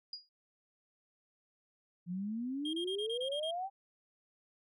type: tone with exponential decay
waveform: sine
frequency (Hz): 4874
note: D#8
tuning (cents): -37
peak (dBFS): -37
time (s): 0.13-0.29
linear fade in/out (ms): 2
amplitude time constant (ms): 33
type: exponential sweep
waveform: sine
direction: up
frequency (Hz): 170.4 to 800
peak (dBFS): -35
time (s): 2.06-3.7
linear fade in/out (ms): 50
type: tone bursts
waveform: triangle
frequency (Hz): 3224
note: G7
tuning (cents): +48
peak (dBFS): -36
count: 8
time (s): 2.65-3.51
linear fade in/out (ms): 5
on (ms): 83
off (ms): 28
effects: none